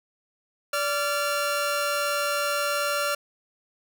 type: tone pair together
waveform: sawtooth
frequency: 580 / 1379.5 Hz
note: D5 / F6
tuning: -22 / -22 cents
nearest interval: octave + minor third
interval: 1500 cents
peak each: -23 dBFS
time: 0.73-3.15 s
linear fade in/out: 5 ms
effects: none